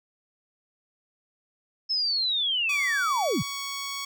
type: linear sweep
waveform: sine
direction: down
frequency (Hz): 5274 to 77.4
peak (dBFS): -23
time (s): 1.89-3.43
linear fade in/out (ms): 20
type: tone with pitch glide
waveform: 10% pulse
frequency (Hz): 1144 to 1114.6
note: D6 to C#6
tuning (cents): -46 to +9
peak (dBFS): -23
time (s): 2.69-4.05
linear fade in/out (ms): 5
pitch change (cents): -45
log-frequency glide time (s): 2.94-3.6
effects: none